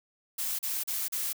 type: noise bursts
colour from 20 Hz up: blue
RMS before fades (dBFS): -32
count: 4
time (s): 0.38-1.331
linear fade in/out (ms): 10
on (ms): 210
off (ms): 37
effects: none